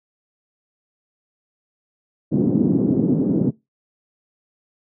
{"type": "band-pass noise", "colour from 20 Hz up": "white", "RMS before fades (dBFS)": -18, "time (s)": [2.31, 3.51], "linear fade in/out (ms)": 20, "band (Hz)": [150, 300], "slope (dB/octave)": 24, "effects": ["noise-tail reverb RT60 0.2 s tail -22 dB re dry"]}